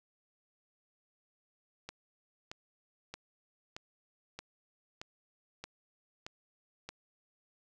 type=click train; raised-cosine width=0.2 ms; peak=-25 dBFS; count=9; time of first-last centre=1.89-6.89 s; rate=1.6 Hz; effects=none